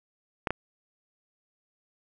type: clicks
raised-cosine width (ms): 0.5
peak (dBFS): -12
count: 2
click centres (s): 0.472 / 0.506
effects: none